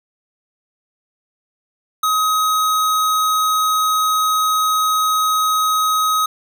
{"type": "tone", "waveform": "square", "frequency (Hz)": 1265, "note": "D#6", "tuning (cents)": 28, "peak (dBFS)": -15, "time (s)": [2.03, 6.26], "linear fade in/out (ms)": 5, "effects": []}